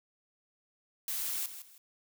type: noise with echo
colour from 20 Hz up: blue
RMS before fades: -35 dBFS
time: 1.08-1.46 s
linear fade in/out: 2 ms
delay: 160 ms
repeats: 2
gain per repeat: -11 dB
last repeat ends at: 1.78 s
effects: none